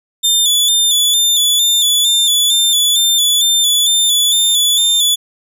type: tone with vibrato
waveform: sawtooth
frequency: 3520 Hz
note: A7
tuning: in tune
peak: -7 dBFS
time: 0.23-5.16 s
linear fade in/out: 20 ms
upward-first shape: square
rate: 2.2 Hz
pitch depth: 39 cents each way
effects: none